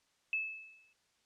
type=tone with exponential decay; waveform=sine; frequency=2610 Hz; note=E7; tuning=18 cents flat; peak=-29 dBFS; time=0.33-0.93 s; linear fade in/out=1 ms; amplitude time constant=130 ms; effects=white hiss -74 dBFS RMS until 1.25 s + low-pass 7000 Hz 12 dB/octave